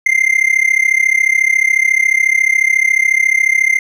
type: tone with amplitude modulation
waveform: triangle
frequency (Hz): 2093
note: C7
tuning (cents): 0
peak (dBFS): -4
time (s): 0.06-3.79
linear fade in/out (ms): 5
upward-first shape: sine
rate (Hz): 34.1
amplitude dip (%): 90
effects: none